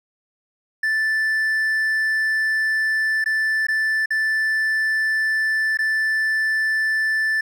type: tone with dropouts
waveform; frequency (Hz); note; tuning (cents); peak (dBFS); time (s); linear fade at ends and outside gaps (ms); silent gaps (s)
triangle; 1760; A6; 0; -16; 0.83-7.41; 5; 3.242-3.259 / 3.669-3.684 / 4.059-4.105 / 5.773-5.788
effects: none